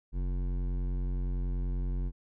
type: tone with hard clipping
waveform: sine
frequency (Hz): 45.28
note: F#1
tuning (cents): -37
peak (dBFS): -31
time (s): 0.12-2.12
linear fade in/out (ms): 50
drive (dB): 13
effects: none